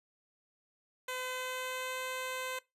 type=tone with pitch glide; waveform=10% pulse; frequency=509 to 514.3 Hz; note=C5 to C5; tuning=-48 to -30 cents; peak=-28 dBFS; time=1.08-2.59 s; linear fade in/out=5 ms; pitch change=+18 cents; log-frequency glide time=1.19-2 s; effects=noise-tail reverb RT60 0.2 s tail -20 dB re dry + resampled to 32000 Hz